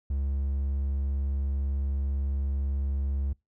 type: tone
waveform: triangle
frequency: 69 Hz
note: C#2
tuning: 7 cents flat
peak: -24 dBFS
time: 0.1-3.33 s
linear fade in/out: 5 ms
effects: noise-tail reverb RT60 0.2 s tail -25 dB re dry